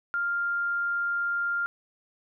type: tone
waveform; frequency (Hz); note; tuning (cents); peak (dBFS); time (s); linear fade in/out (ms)
sine; 1398; F6; +1; -25; 0.14-1.66; 0
effects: none